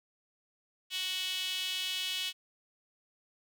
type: tone with high-pass filter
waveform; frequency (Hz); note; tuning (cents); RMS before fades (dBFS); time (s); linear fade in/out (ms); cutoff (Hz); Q
sawtooth; 371.2; F#4; +6; -35; 0.9-2.33; 50; 3100; 4.5
effects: none